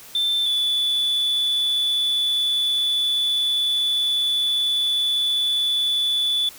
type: tone pair in turn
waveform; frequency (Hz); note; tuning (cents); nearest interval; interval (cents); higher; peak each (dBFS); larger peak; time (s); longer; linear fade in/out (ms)
sine; 3550 / 3465; A7 / A7; +15 / -27; unison; 42; first; -16; neither; 0.15-0.46 / 0.46-6.49; second; 2
effects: tanh soft clip ceiling -17 dBFS + white hiss -43 dBFS RMS until 6.58 s